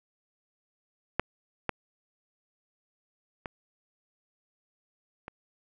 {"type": "clicks", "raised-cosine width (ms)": 0.5, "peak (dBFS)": [-9, -12, -20, -24], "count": 4, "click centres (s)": [1.196, 1.693, 3.458, 5.281], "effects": []}